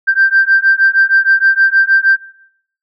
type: beating tone pair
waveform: sine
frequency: 1568 / 1574.4 Hz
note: G6 / G6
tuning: 0 / +7 cents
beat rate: 6.4 Hz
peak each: -10 dBFS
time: 0.07-2.17 s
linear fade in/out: 20 ms
effects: noise-tail reverb RT60 0.7 s tail -18 dB re dry + tanh soft clip ceiling -1 dBFS